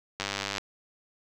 click train, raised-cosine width 0.2 ms, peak -13 dBFS, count 39, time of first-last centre 0.2-0.582 s, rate 99.5 Hz, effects none

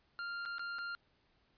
45% pulse tone with dropouts, 1395 Hz, F6, 2 cents flat, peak -39 dBFS, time 0.19-0.95 s, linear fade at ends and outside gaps 0 ms, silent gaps 0.453-0.459 / 0.583-0.594 / 0.785-0.789 s, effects pink hiss -73 dBFS RMS until 1.57 s + resampled to 11025 Hz

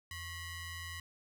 sawtooth ring-modulated tone, 1006 Hz, B5, 32 cents sharp, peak -35 dBFS, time 0.11-1 s, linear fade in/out 2 ms, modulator 921 Hz, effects none

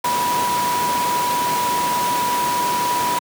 sine tone in noise, 977 Hz, B5, 19 cents flat, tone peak -18 dBFS, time 0.04-3.19 s, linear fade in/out 5 ms, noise pink, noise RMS -24 dBFS, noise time 0.04-3.19 s, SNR +3 dB, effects high-pass 200 Hz 12 dB/octave

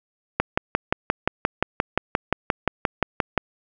click train, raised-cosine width 0.5 ms, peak -3 dBFS, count 18, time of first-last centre 0.4-3.377 s, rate 5.71 Hz, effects none

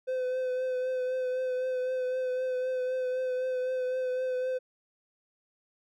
triangle tone with vibrato, 510 Hz, C5, 44 cents flat, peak -26 dBFS, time 0.07-4.59 s, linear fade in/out 20 ms, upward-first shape triangle, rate 3.9 Hz, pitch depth 25 cents each way, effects none

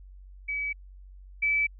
sine tone pair in turn, 2283 / 2306 Hz, D7 / D7, -50 / -32 cents, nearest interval unison, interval 18 cents, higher second, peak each -28 / -22 dBFS, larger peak second, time 0.48-0.73 / 1.42-1.67 s, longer neither, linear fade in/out 10 ms, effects added 47 Hz sine -45 dBFS peak until 1.79 s

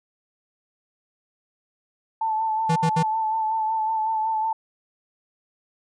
sine tone with vibrato, 880 Hz, A5, in tune, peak -21 dBFS, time 2.21-4.53 s, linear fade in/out 5 ms, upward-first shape sine, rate 5.4 Hz, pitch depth 29 cents each way
square tone bursts, 162 Hz, E3, 30 cents flat, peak -20 dBFS, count 3, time 2.69-3.031 s, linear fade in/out 10 ms, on 71 ms, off 64 ms
effects resampled to 22050 Hz

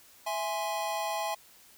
square chord, E augmented, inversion none, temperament equal, 659.3 / 830.6 / 1046.5 Hz, E5 / G#5 / B#5, 0 / 0 / 0 cents, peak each -36 / -34 / -38 dBFS, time 0.26-1.35 s, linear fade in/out 10 ms, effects white hiss -57 dBFS RMS until 1.77 s

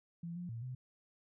sine tone with pitch steps, 169.5 / 176.5 / 115.3 / 127.2 Hz, E3 / F3 / A#2 / C3, +49 / +19 / -19 / -48 cents, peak -40 dBFS, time 0.23-0.75 s, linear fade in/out 5 ms, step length 130 ms, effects none

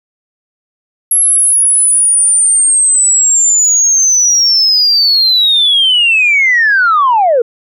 sine linear sweep, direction down, 11250 to 446.7 Hz, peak -5 dBFS, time 1.11-7.42 s, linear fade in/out 5 ms, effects tanh soft clip ceiling -2 dBFS

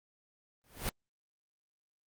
pink noise with exponential growth, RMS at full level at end -31 dBFS, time 0.64-0.89 s, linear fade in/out 0 ms, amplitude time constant 53 ms, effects Opus 32 kbps

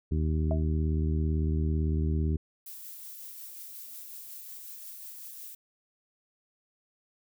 harmonic tone, 77.9 Hz, D#2, 3 cents sharp, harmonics 1 / 2 / 3 / 4 / 5, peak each -26 / -32 / -36 / -38 / -40 dBFS, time 0.11-2.37 s, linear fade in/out 10 ms
sine tone with exponential decay, 645 Hz, E5, 38 cents flat, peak -26 dBFS, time 0.51-0.65 s, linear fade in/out 1 ms, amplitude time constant 29 ms
violet noise with tremolo, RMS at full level -43 dBFS, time 2.66-5.55 s, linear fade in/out 5 ms, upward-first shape sine, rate 5.5 Hz, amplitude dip 25%
effects none

